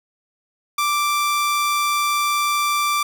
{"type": "tone", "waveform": "sawtooth", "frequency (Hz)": 1174.7, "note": "D6", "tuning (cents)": 0, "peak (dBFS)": -14, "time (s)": [0.78, 3.03], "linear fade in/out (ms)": 5, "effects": []}